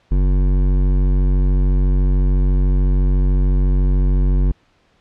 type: tone with hard clipping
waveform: sine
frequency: 46.94 Hz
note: F#1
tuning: 26 cents sharp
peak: -14 dBFS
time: 0.11-4.52 s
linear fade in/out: 10 ms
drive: 13 dB
effects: pink hiss -58 dBFS RMS until 5 s + low-pass 4000 Hz 12 dB/octave